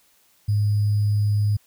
sine tone with sample-and-hold, 103.83 Hz, G#2, in tune, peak -17 dBFS, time 0.48-1.57 s, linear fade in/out 10 ms, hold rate 4900 Hz, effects white hiss -60 dBFS RMS until 1.66 s

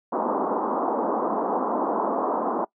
white band-pass noise, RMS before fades -25 dBFS, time 0.12-2.65 s, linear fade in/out 10 ms, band 210 to 1100 Hz, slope 48 dB/octave, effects noise-tail reverb RT60 0.1 s tail -22 dB re dry

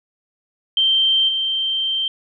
sine tone with level steps, 3136 Hz, G7, in tune, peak -13 / -18 dBFS, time 0.77-2.08 s, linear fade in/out 2 ms, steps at 1.28 s, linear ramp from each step 10 ms, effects none

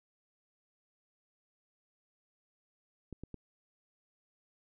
clicks, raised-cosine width 3 ms, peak -30 dBFS, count 3, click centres 3.127 / 3.236 / 3.343 s, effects none

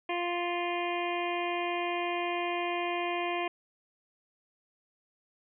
harmonic tone, 349.2 Hz, F4, in tune, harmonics 1 / 2 / 3 / 5 / 6 / 7 / 8 / 9, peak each -34 / -34 / -37 / -44 / -40 / -39 / -44 / -46 dBFS, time 0.09-3.48 s, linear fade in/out 5 ms, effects none

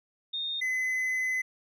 sine / triangle tone pair in turn, 3672 / 2028 Hz, A#7 / B6, -27 / +45 cents, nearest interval minor seventh, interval 1028 cents, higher first, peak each -30 / -25 dBFS, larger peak second, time 0.33-0.61 / 0.61-1.42 s, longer second, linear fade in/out 10 ms, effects none

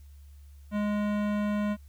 sine tone with hard clipping, 207.7 Hz, G#3, in tune, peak -28 dBFS, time 0.71-1.77 s, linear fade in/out 50 ms, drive 18 dB, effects added 71 Hz sine -47 dBFS peak until 1.88 s + white hiss -67 dBFS RMS until 1.88 s

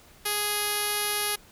5% pulse tone with low-pass filter, 415.3 Hz, G#4, in tune, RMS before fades -28 dBFS, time 0.25-1.36 s, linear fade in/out 10 ms, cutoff 11000 Hz, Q 5.6, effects pink hiss -54 dBFS RMS until 1.51 s

